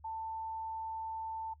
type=tone; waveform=sine; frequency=890 Hz; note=A5; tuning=20 cents sharp; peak=-37 dBFS; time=0.04-1.54 s; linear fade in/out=10 ms; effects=noise-tail reverb RT60 0.1 s tail -19 dB re dry + added 75 Hz sine -57 dBFS peak until 1.6 s